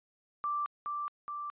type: tone with echo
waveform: sine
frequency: 1174 Hz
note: D6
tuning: 1 cent flat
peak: -30 dBFS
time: 0.44-0.66 s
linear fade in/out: 0 ms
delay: 420 ms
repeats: 2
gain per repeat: -3 dB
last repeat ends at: 1.5 s
effects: resampled to 8000 Hz